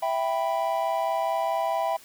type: chord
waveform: triangle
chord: E minor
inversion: none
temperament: equal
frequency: 659.3 / 784 / 987.8 Hz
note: E5 / G5 / B5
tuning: 0 / 0 / 0 cents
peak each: -25 / -26 / -28 dBFS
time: 0.02-1.97 s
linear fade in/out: 10 ms
effects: white hiss -51 dBFS RMS until 2.04 s